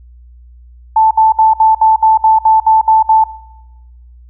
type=tone bursts; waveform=sine; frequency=880 Hz; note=A5; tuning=in tune; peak=-5 dBFS; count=11; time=0.96-3.24 s; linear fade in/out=5 ms; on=150 ms; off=63 ms; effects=noise-tail reverb RT60 1.0 s tail -21 dB re dry + added 60 Hz sine -36 dBFS peak until 4.29 s